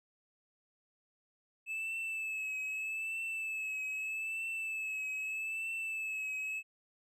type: tone with vibrato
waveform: triangle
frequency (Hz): 2611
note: E7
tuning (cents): -17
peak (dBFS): -34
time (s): 1.66-6.63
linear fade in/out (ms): 50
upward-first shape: triangle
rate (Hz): 0.8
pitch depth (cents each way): 46
effects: none